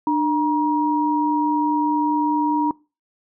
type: tone pair together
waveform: sine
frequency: 299.2 / 949.9 Hz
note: D4 / A#5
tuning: +32 / +32 cents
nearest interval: octave + minor sixth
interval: 2000 cents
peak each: -19 dBFS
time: 0.07-2.71 s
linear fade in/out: 2 ms
effects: noise-tail reverb RT60 0.3 s tail -23 dB re dry